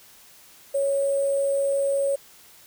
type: tone with sample-and-hold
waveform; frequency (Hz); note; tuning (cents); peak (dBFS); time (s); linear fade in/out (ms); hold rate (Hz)
sine; 554.4; C#5; 0; -20; 0.74-2.16; 10; 8820
effects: white hiss -51 dBFS RMS until 2.66 s